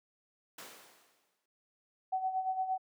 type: noise with exponential decay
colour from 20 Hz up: pink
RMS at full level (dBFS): -44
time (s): 0.58-1.46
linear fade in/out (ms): 5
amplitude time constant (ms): 190
type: tone with tremolo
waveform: sine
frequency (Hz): 754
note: F#5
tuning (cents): +32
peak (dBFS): -28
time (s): 2.12-2.78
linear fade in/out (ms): 10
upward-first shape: sine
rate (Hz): 8.7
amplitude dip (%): 65
effects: high-pass 400 Hz 12 dB/octave